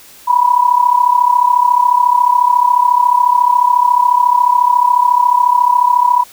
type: tone with amplitude modulation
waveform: sine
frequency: 980 Hz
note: B5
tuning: 14 cents flat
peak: -4 dBFS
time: 0.27-6.24 s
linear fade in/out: 20 ms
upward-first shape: sine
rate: 34.1 Hz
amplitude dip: 80%
effects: white hiss -40 dBFS RMS until 6.32 s